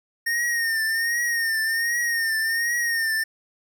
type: tone with vibrato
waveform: square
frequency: 1838 Hz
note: A#6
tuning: 25 cents flat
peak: -22 dBFS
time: 0.26-3.24 s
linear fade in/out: 10 ms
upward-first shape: triangle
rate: 1.3 Hz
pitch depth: 71 cents each way
effects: none